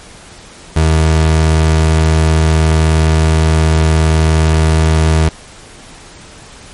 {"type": "tone", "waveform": "30% pulse", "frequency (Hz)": 79.3, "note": "D#2", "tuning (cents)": 33, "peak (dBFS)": -5, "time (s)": [0.76, 5.29], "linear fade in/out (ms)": 5, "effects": ["pink hiss -36 dBFS RMS until 6.73 s", "MP3 48 kbps"]}